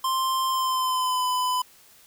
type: tone with pitch glide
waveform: square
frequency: 1050 to 1004.9 Hz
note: C6 to B5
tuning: +6 to +30 cents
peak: -23 dBFS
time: 0.04-1.62 s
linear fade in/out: 5 ms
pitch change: -76 cents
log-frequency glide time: 0.48-1.26 s
effects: white hiss -54 dBFS RMS until 2.06 s